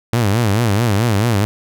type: tone with vibrato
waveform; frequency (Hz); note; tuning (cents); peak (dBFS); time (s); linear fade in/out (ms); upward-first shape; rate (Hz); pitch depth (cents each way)
sawtooth; 109.1; A2; -14; -9; 0.13-1.45; 0; sine; 4.6; 190
effects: none